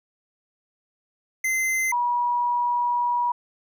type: tone pair in turn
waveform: square / sine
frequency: 2068 / 965.9 Hz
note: C7 / B5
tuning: -21 / -39 cents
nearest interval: octave + minor second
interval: 1318 cents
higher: first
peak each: -22 / -20 dBFS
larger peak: second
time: 1.44-1.92 / 1.92-3.32 s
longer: second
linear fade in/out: 5 ms
effects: none